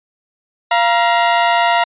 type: tone pair together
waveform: sawtooth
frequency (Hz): 691 / 946.4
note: F5 / A#5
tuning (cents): -19 / +26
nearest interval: perfect fourth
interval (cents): 545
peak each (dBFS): -10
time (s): 0.71-1.84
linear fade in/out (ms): 5
effects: resampled to 8000 Hz